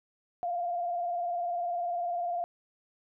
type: tone with vibrato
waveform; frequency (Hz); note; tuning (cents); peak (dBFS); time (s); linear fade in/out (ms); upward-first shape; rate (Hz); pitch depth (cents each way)
sine; 698.5; F5; 0; -29; 0.43-2.44; 0; triangle; 20; 71
effects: none